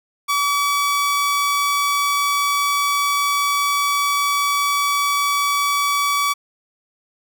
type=tone; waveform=sawtooth; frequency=1143 Hz; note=D6; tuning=47 cents flat; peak=-13 dBFS; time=0.28-6.34 s; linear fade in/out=20 ms; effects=none